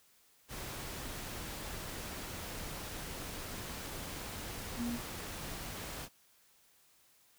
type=tone in noise; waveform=sine; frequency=237.7 Hz; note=A#3; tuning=34 cents sharp; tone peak=-34 dBFS; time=4.76-4.99 s; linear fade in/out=50 ms; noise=pink; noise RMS=-43 dBFS; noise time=0.48-6.09 s; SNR=+6 dB; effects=white hiss -67 dBFS RMS until 7.38 s